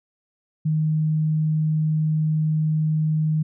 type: tone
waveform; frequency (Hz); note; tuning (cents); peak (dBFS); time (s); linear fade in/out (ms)
sine; 155.56; D#3; 0; -18; 0.65-3.43; 10
effects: none